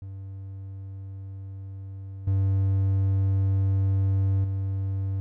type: tone with level steps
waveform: triangle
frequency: 96.9 Hz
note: G2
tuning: 20 cents flat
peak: -33 / -18 / -23 dBFS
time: 0.02-5.2 s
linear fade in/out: 0 ms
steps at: 2.27 / 4.44 s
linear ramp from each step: 5 ms
effects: none